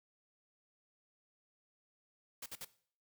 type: noise bursts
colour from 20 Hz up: white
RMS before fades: -45 dBFS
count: 3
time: 2.42-2.648 s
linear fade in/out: 5 ms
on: 40 ms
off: 54 ms
effects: noise-tail reverb RT60 0.5 s tail -17 dB re dry